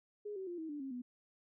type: tone with pitch steps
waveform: sine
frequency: 415.3 / 380.8 / 349.2 / 320.2 / 293.7 / 269.3 / 246.9 Hz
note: G#4 / F#4 / F4 / D#4 / D4 / C#4 / B3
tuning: 0 / +50 / 0 / +50 / 0 / -50 / 0 cents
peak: -40 dBFS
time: 0.25-1.02 s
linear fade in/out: 10 ms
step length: 110 ms
effects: none